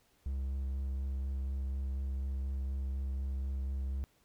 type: tone with vibrato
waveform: triangle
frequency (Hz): 67.1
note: C2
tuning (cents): +44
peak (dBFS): -31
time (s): 0.26-4.04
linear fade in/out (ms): 0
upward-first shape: sine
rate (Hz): 4.1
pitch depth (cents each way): 15
effects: pink hiss -70 dBFS RMS until 4.24 s